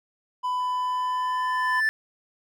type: tone with pitch glide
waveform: triangle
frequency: 999 to 1008.9 Hz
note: B5 to B5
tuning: +20 to +37 cents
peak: -22 dBFS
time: 0.43-1.81 s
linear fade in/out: 20 ms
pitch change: +17 cents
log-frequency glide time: 0.69-1.49 s
type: tone with exponential growth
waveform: triangle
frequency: 1760 Hz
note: A6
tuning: in tune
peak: -17 dBFS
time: 0.6-1.89 s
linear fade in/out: 0 ms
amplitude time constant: 280 ms
effects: none